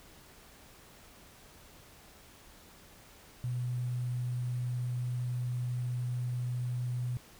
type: tone with sample-and-hold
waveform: sine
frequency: 123.47 Hz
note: B2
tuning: in tune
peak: -31 dBFS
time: 3.44-7.17 s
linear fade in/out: 0 ms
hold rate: 8820 Hz
effects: pink hiss -56 dBFS RMS until 7.39 s